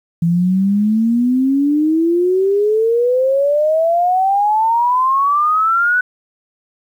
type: exponential sweep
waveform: sine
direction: up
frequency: 165.9 to 1500 Hz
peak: -11 dBFS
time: 0.22-6.01 s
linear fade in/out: 5 ms
effects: 8-bit